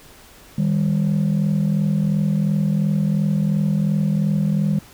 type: tone pair together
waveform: sine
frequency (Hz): 155.76 / 198.6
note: D#3 / G3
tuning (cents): +2 / +23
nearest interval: major third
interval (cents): 421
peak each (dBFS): -17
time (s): 0.58-4.79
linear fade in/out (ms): 5
effects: tanh soft clip ceiling -13 dBFS + pink hiss -46 dBFS RMS until 4.93 s